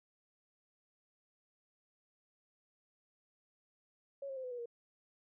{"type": "tone with pitch steps", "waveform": "sine", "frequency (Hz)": [554.4, 536.8, 519.7, 503.1, 487.1, 471.6], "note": ["C#5", "C5", "C5", "B4", "B4", "A#4"], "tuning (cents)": [0, 44, -12, 32, -24, 20], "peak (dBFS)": -40, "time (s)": [4.22, 4.658], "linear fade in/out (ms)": 5, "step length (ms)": 73, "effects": []}